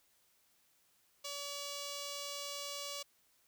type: tone with notch filter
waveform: 5% pulse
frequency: 570 Hz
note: C#5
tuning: 48 cents sharp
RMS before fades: -43 dBFS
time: 1.24-3.03 s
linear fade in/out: 10 ms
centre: 1800 Hz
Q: 1.7
effects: white hiss -72 dBFS RMS until 3.47 s